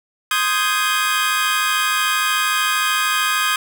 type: chord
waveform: 25% pulse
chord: Ab major seventh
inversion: first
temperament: equal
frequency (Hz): 1046.5 / 1244.5 / 1568 / 1661.2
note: C6 / Eb6 / G6 / Ab6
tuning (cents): 0 / 0 / 0 / 0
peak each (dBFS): -22 / -16 / -19 / -19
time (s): 0.31-3.56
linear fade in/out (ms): 2
effects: none